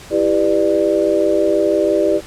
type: chord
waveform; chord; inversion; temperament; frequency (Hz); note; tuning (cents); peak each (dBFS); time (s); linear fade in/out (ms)
sine; E minor seventh; none; just; 329.6 / 395.6 / 494.4 / 593.3; E4 / G4 / B4 / D5; 0 / +16 / +2 / +18; -18 / -17 / -22 / -16; 0.1-2.21; 50
effects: pink hiss -37 dBFS RMS until 2.26 s + low-pass 10000 Hz 12 dB/octave